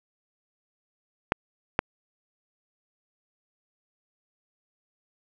clicks, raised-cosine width 0.5 ms, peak -5 dBFS, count 2, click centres 1.321 / 1.791 s, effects none

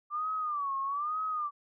sine tone with vibrato, 1174.7 Hz, D6, in tune, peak -30 dBFS, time 0.1-1.51 s, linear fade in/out 50 ms, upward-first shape sine, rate 1.1 Hz, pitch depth 140 cents each way, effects none

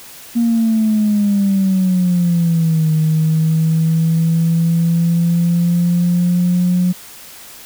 sine exponential two-way sweep, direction down then up, 236.3 to 156.4 to 180.4 Hz, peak -10 dBFS, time 0.35-6.93 s, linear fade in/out 20 ms, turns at 2.91 s, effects tanh soft clip ceiling -7 dBFS + white hiss -37 dBFS RMS until 7.65 s

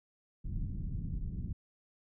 pink low-pass noise, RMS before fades -37 dBFS, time 0.44-1.53 s, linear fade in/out 10 ms, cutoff 200 Hz, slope 24 dB/octave, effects none

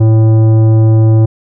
sine tone with tanh clipping, 110.8 Hz, A2, 13 cents sharp, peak -6 dBFS, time 0-1.26 s, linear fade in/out 10 ms, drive 12 dB, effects none

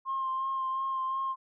sine tone with vibrato, 1061 Hz, C6, 24 cents sharp, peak -28 dBFS, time 0.05-1.36 s, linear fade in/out 50 ms, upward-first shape sine, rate 2.8 Hz, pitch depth 20 cents each way, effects tanh soft clip ceiling -24 dBFS

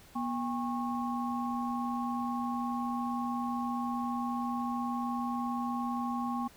sine tone cluster, 241.6 / 804 / 1093 Hz, B3 / G5 / C#6, -38 / +44 / -25 cents, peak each -33 / -37 / -37 dBFS, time 0.15-6.48 s, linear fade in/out 10 ms, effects pink hiss -57 dBFS RMS until 6.56 s

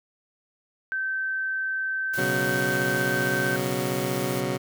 sine tone, 1547 Hz, G6, 23 cents flat, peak -25 dBFS, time 0.92-3.56 s, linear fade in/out 0 ms
white noise, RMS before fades -38 dBFS, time 2.13-4.41 s, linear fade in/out 10 ms
15% pulse chord, B suspended second, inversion none, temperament just, 123.47 / 138.9 / 185.21 Hz, B2 / C#3 / F#3, 0 / +4 / +2 cents, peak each -24 dBFS, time 2.17-4.58 s, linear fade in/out 20 ms
effects none

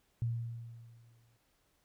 sine tone with exponential decay, 116.54 Hz, A#2, in tune, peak -29 dBFS, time 0.22-1.37 s, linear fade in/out 0 ms, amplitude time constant 250 ms, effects pink hiss -74 dBFS RMS until 1.84 s

